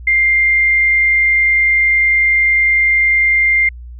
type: tone with frequency modulation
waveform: sine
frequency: 2100 Hz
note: C7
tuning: 6 cents sharp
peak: -9 dBFS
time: 0.07-3.69 s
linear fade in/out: 5 ms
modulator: 29.1 Hz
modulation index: 0.22
effects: added 60 Hz sine -29 dBFS peak until 3.99 s